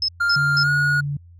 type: tone bursts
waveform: sine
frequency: 5190 Hz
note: E8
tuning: 28 cents flat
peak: -18 dBFS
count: 3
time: 0.02-0.632 s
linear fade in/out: 2 ms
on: 64 ms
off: 210 ms
type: tone with pitch glide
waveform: triangle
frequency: 1400 to 1446.9 Hz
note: F6 to F#6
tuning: +4 to -39 cents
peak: -15 dBFS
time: 0.2-1.01 s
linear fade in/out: 10 ms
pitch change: +57 cents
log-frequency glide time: 0.63-0.69 s
type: tone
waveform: sine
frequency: 143.3 Hz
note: D3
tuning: 42 cents flat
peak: -22 dBFS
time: 0.36-1.17 s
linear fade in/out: 5 ms
effects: added 86 Hz sine -43 dBFS peak until 1.39 s